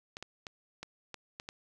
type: clicks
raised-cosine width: 0.2 ms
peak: -24 dBFS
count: 7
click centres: 0.169 / 0.226 / 0.468 / 0.83 / 1.143 / 1.399 / 1.489 s
effects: none